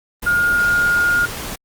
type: tone in noise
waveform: sine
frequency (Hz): 1422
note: F6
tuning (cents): +31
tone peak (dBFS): -13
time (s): 0.26-1.26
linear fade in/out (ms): 10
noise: pink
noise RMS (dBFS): -28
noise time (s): 0.22-1.56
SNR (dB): +12
effects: Opus 32 kbps